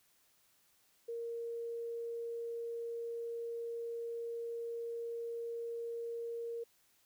sine tone, 465.9 Hz, A#4, 1 cent flat, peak -38 dBFS, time 1.08-6.64 s, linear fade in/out 10 ms, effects white hiss -71 dBFS RMS until 7.05 s

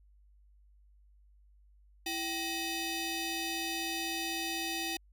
15% pulse ring-modulated tone, 1108 Hz, C#6, 1 cent flat, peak -24 dBFS, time 2.06-4.97 s, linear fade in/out 5 ms, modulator 1440 Hz, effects added 50 Hz sine -59 dBFS peak until 5.12 s

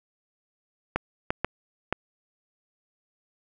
clicks, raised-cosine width 0.5 ms, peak -9 dBFS, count 4, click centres 0.96 / 1.305 / 1.446 / 1.926 s, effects none

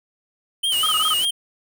square tone with vibrato, 3033 Hz, F#7, 42 cents sharp, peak -19 dBFS, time 0.63-1.31 s, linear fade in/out 10 ms, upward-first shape sine, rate 5.1 Hz, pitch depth 110 cents each way
white noise, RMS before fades -32 dBFS, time 0.72-1.25 s, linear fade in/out 0 ms
sine tone bursts, 1260 Hz, D#6, 21 cents sharp, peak -20 dBFS, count 6, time 0.83-1.137 s, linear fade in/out 2 ms, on 32 ms, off 23 ms
effects none

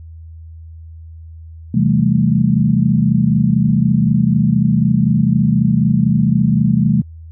sine chord, A minor seventh, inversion first, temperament equal, 130.81 / 164.81 / 196 / 220 Hz, C3 / E3 / G3 / A3, 0 / 0 / 0 / 0 cents, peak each -16 dBFS, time 1.74-7.02 s, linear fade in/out 5 ms, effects added 81 Hz sine -32 dBFS peak until 7.31 s

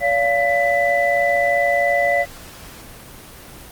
sine tone cluster, 571 / 694 / 1992 Hz, D5 / F5 / B6, -49 / -11 / +14 cents, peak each -19 dBFS, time 0-2.26 s, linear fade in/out 50 ms, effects pink hiss -39 dBFS RMS until 3.71 s + Opus 24 kbps

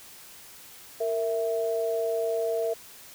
sine tone pair together, 460.3 / 659.3 Hz, A#4 / E5, -22 / 0 cents, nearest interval tritone, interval 622 cents, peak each -27 / -28 dBFS, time 1-2.74 s, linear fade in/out 10 ms, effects white hiss -48 dBFS RMS until 3.14 s

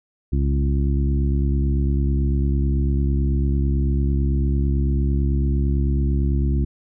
harmonic tone with a mistuned harmonic, 69 Hz, C#2, 7 cents flat, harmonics 1 / 2 / 3 / 4 / 5, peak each -18 / -24 / -28 / -30 / -32 dBFS, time 0.32-6.65 s, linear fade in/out 10 ms, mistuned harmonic 1, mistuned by -47 cents, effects none

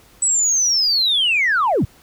sine linear sweep, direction down, 8000 to 65.41 Hz, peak -13 dBFS, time 0.22-1.85 s, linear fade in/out 5 ms, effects tanh soft clip ceiling -10 dBFS + pink hiss -50 dBFS RMS until 2.02 s

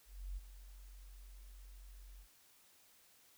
sine tone with ADSR envelope, 46.14 Hz, F#1, 4 cents flat, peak -39 dBFS, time 0.05-2.28 s, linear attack 320 ms, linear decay 24 ms, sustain -13 dB, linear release 83 ms, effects white hiss -67 dBFS RMS until 3.37 s

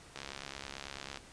click train, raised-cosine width 0.2 ms, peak -24 dBFS, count 71, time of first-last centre 0.16-1.173 s, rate 69.1 Hz, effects pink hiss -55 dBFS RMS until 1.32 s + resampled to 22050 Hz

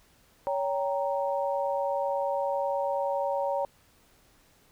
sine chord, G diminished, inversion second, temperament equal with one note detuned, 562.1 / 784 / 932.3 Hz, Db5 / G5 / Bb5, +24 / 0 / 0 cents, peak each -28 / -33 / -32 dBFS, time 0.47-3.65 s, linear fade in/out 0 ms, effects pink hiss -62 dBFS RMS until 4.71 s

